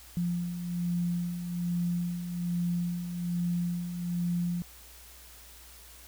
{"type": "beating tone pair", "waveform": "sine", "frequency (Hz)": [173.3, 174.5], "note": ["F3", "F3"], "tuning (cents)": [-13, -1], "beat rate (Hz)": 1.2, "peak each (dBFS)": [-37, -29], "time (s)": [0.17, 4.62], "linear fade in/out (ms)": 0, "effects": ["added 60 Hz sine -54 dBFS peak until 6.07 s", "white hiss -52 dBFS RMS until 6.07 s"]}